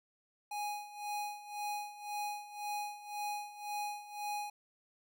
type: tone with tremolo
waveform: square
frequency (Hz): 829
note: G#5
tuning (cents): -3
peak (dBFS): -36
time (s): 0.51-4.5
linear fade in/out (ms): 5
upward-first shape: sine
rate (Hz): 1.9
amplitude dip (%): 80
effects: none